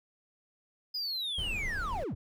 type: linear sweep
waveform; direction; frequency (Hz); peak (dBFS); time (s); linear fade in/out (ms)
triangle; down; 5020 to 49; -31; 0.94-2.15; 10
type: noise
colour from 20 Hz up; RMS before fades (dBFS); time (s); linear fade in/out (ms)
brown; -38; 1.38-2.04; 5
effects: none